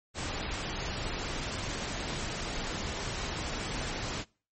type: noise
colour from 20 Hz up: pink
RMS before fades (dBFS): -35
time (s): 0.14-4.25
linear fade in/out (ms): 50
effects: noise-tail reverb RT60 0.4 s tail -25 dB re dry + MP3 32 kbps